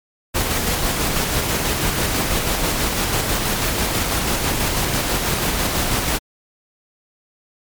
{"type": "noise with tremolo", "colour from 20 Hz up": "pink", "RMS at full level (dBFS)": -19, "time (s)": [0.34, 6.19], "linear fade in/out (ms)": 20, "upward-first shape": "square", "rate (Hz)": 6.1, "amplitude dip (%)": 25, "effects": ["MP3 96 kbps"]}